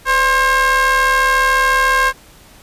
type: ring-modulated tone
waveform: square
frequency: 273.4 Hz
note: C#4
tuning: 24 cents flat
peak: -9 dBFS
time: 0.05-2.13 s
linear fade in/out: 50 ms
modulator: 1330 Hz
effects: pink hiss -44 dBFS RMS until 2.62 s + resampled to 32000 Hz